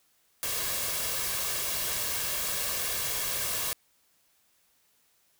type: noise with comb filter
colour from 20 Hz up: white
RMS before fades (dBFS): -31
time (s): 0.43-3.73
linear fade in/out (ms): 0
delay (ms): 1.8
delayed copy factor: +0.5
effects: white hiss -68 dBFS RMS until 5.39 s